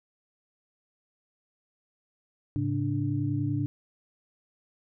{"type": "tone cluster", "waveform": "sine", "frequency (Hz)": [106.8, 137.2, 293], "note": ["G#2", "C#3", "D4"], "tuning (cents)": [49, -17, -4], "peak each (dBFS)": -30, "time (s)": [2.56, 3.66], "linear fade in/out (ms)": 0, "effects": []}